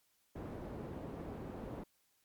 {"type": "low-pass noise", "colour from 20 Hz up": "white", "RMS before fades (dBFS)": -45, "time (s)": [0.35, 1.84], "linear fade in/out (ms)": 10, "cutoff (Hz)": 430, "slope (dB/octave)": 12, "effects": ["white hiss -75 dBFS RMS until 2.24 s", "MP3 96 kbps"]}